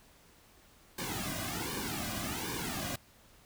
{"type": "noise with flanger", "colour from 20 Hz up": "pink", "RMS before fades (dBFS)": -37, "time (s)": [0.98, 2.96], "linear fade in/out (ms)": 5, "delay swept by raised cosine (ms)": [1.5, 2.27], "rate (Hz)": 1.3, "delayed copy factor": -0.95, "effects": ["pink hiss -61 dBFS RMS until 3.45 s"]}